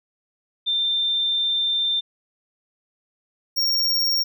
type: tone pair in turn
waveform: sine / square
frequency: 3583 / 5553 Hz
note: A7 / F8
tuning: +31 / -11 cents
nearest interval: minor sixth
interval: 758 cents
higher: second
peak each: -19 dBFS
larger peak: neither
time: 0.66-2.01 / 3.56-4.24 s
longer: first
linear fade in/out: 20 ms
effects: none